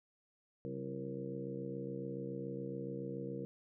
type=harmonic tone with a mistuned harmonic; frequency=67.1 Hz; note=C2; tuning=44 cents sharp; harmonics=2 / 3 / 4 / 5 / 6 / 7 / 8; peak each=-46 / -46 / -48 / -47 / -55 / -44 / -54 dBFS; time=0.65-3.45 s; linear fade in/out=0 ms; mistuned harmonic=3; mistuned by=-87 cents; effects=none